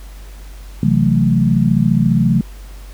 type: chord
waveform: sine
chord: F# half-diminished seventh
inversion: second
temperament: equal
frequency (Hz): 130.81 / 164.81 / 185 / 220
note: C3 / E3 / F#3 / A3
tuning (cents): 0 / 0 / 0 / 0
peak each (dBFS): -16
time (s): 0.83-2.41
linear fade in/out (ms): 2
effects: added 48 Hz sine -31 dBFS peak until 2.93 s + pink hiss -44 dBFS RMS until 2.93 s